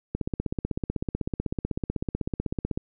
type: click train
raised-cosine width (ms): 3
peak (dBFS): -14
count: 43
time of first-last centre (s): 0.15-2.775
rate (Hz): 16
effects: none